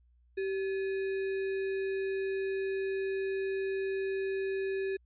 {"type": "tone with sample-and-hold", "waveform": "sine", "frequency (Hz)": 386.3, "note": "G4", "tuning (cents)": -25, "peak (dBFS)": -30, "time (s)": [0.37, 4.97], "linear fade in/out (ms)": 10, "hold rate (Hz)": 2100, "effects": ["added 60 Hz sine -62 dBFS peak until 5.05 s", "resampled to 8000 Hz"]}